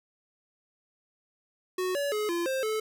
square tone with pitch steps, 368.5 / 569 / 423.6 / 343.2 / 528 / 434.5 Hz, F#4 / C#5 / G#4 / F4 / C5 / A4, -7 / +45 / +34 / -30 / +16 / -22 cents, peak -28 dBFS, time 1.78-2.8 s, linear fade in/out 5 ms, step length 170 ms, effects none

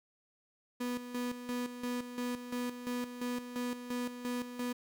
35% pulse tone with tremolo, 245.5 Hz, B3, 10 cents flat, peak -32 dBFS, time 0.8-4.73 s, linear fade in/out 10 ms, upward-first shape square, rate 2.9 Hz, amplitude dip 65%, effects none

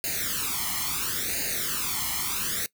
white noise with flanger, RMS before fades -29 dBFS, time 0.04-2.66 s, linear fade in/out 0 ms, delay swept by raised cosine 0.44 to 0.97 ms, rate 0.73 Hz, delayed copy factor +0.9, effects noise-tail reverb RT60 0.1 s tail -21 dB re dry

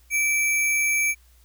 sine tone with sample-and-hold, 2322 Hz, D7, 20 cents flat, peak -19 dBFS, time 0.1-1.15 s, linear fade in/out 50 ms, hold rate 8820 Hz, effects added 60 Hz sine -53 dBFS peak until 1.44 s + white hiss -61 dBFS RMS until 1.44 s

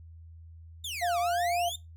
sawtooth exponential two-way sweep, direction down then up, 3695 to 1107 to 3695 Hz, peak -31 dBFS, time 0.84-1.76 s, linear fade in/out 5 ms, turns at 1.19 s
sine tone with vibrato, 698.5 Hz, F5, in tune, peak -26 dBFS, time 1.01-1.7 s, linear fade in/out 20 ms, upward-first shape sine, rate 5.6 Hz, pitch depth 10 cents each way
effects noise-tail reverb RT60 0.2 s tail -18 dB re dry + added 82 Hz sine -46 dBFS peak until 1.96 s

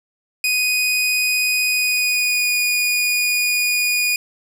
sawtooth tone with pitch glide, 2489 to 2456 Hz, D#7 to D#7, 0 to -23 cents, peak -13 dBFS, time 0.44-4.16 s, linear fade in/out 2 ms, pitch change -23 cents, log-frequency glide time 1.67-2.6 s, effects none

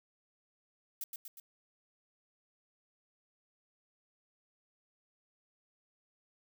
violet noise with echo, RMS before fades -39 dBFS, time 1.01-1.04 s, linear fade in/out 2 ms, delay 120 ms, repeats 3, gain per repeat -4 dB, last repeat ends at 1.4 s, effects none

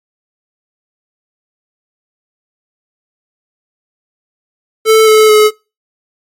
square tone with pitch steps, 440 / 433.2 / 426.5 Hz, A4 / A4 / G#4, 0 / -27 / +46 cents, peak -4 dBFS, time 4.85-5.51 s, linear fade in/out 50 ms, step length 220 ms, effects noise-tail reverb RT60 0.3 s tail -25 dB re dry + MP3 64 kbps

